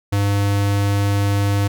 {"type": "tone", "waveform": "square", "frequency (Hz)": 100.7, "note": "G2", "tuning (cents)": 47, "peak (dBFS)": -16, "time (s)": [0.12, 1.68], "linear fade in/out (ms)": 10, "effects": []}